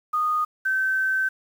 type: tone pair in turn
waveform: sine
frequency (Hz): 1234 / 1541.8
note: D#6 / G6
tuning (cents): -15 / -29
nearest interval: major third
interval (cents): 386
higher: second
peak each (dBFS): -20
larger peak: neither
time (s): 0.13-0.45 / 0.65-1.29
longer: second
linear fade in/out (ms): 10
effects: 8-bit